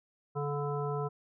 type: harmonic tone with a mistuned harmonic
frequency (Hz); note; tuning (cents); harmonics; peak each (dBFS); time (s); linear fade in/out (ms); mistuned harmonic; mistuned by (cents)
144.3; D3; -30; 1 / 3 / 5 / 7 / 9; -34 / -35 / -41 / -41 / -42; 0.35-1.09; 20; 9; +19
effects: none